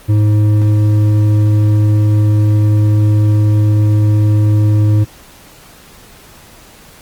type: tone with hard clipping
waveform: sine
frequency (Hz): 105.5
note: G#2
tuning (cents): +28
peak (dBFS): -9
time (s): 0.08-5.05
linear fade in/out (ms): 20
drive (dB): 7
effects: pink hiss -40 dBFS RMS until 7.01 s + Opus 32 kbps